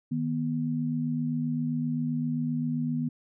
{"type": "tone pair together", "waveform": "sine", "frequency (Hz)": [155.56, 243.2], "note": ["D#3", "B3"], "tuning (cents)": [0, -26], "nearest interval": "minor sixth", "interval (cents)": 774, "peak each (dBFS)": [-30, -28], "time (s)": [0.11, 3.09], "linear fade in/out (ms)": 10, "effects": []}